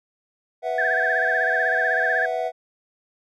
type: chord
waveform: triangle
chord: B suspended fourth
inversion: none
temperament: just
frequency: 493.9 / 658.5 / 740.8 Hz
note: B4 / E5 / F#5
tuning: 0 / -2 / +2 cents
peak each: -27 / -24 / -25 dBFS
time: 0.62-2.52 s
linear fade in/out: 50 ms
type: tone with vibrato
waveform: sine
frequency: 1661.2 Hz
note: G#6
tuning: in tune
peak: -20 dBFS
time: 0.78-2.26 s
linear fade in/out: 5 ms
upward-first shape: sine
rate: 16 Hz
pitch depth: 110 cents each way
effects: none